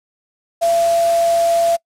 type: tone in noise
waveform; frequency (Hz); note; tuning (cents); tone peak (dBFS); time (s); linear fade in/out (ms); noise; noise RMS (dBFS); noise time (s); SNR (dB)
sine; 677; E5; +46; -12; 0.61-1.77; 20; white; -28; 0.61-1.77; +13
effects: noise-tail reverb RT60 0.1 s tail -25 dB re dry + low-pass 10000 Hz 12 dB/octave